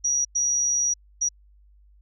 sine tone bursts at uneven times, 5780 Hz, F#8, 41 cents flat, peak -20 dBFS, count 3, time 0.04-0.25 / 0.35-0.94 / 1.21-1.29 s, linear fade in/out 10 ms, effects added 50 Hz sine -52 dBFS peak until 2.01 s

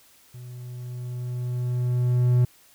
triangle tone with level ramp, 123.47 Hz, B2, in tune, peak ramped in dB -36 to -13 dBFS, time 0.34-2.45 s, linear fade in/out 5 ms, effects white hiss -56 dBFS RMS until 2.74 s

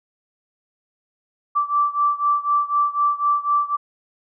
sine beating tone pair, 1165 / 1169 Hz, D6 / D6, -14 / -8 cents, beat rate 4 Hz, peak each -19 / -21 dBFS, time 1.55-3.77 s, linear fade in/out 20 ms, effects none

